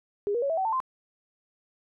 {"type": "tone with pitch steps", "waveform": "sine", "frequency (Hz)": [407.9, 476.7, 557.2, 651.3, 761.2, 889.6, 1039.8], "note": ["G#4", "A#4", "C#5", "E5", "F#5", "A5", "C6"], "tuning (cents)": [-31, 39, 9, -21, 49, 19, -11], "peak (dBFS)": -24, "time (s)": [0.27, 0.802], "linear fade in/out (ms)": 0, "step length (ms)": 76, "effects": []}